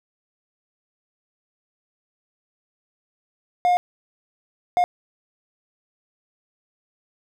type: tone bursts at uneven times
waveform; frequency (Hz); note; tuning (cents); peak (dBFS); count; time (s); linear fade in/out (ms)
triangle; 714; F5; +38; -13; 2; 3.65-3.77 / 4.77-4.84; 0
effects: none